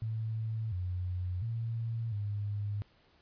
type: tone with pitch steps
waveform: sine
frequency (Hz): 111 / 90.5 / 114.5 / 102.8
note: A2 / F#2 / A#2 / G#2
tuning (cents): +16 / -38 / -31 / -17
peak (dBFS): -32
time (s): 0.02-2.82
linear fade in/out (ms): 0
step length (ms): 700
effects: pink hiss -66 dBFS RMS until 3.21 s + resampled to 11025 Hz